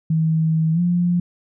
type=tone with pitch glide; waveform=sine; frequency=160 to 175.49 Hz; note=D#3 to F3; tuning=+49 to +9 cents; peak=-15 dBFS; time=0.1-1.2 s; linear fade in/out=5 ms; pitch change=+160 cents; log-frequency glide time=0.73-0.8 s; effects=none